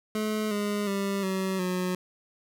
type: tone with pitch steps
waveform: 25% pulse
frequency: 214.8 / 206.2 / 197.88 / 189.93 / 182.3 Hz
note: A3 / G#3 / G3 / F#3 / F#3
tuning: -41 / -12 / +17 / +46 / -25 cents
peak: -23 dBFS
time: 0.15-1.95 s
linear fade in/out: 2 ms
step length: 360 ms
effects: none